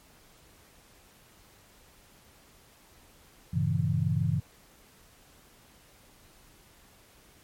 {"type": "chord", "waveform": "sine", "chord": "G diminished seventh", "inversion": "none", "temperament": "equal", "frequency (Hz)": [98, 116.54, 138.59, 164.81], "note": ["G2", "Bb2", "Db3", "Fb3"], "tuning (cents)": [0, 0, 0, 0], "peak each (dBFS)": [-30, -32, -29, -29], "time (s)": [3.53, 4.4], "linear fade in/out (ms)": 10, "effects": ["pink hiss -58 dBFS RMS until 7.43 s", "MP3 64 kbps"]}